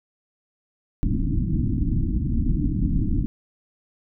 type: low-pass noise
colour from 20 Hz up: pink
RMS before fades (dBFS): -22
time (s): 1.03-3.26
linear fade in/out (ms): 0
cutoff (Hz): 320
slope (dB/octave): 96
effects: none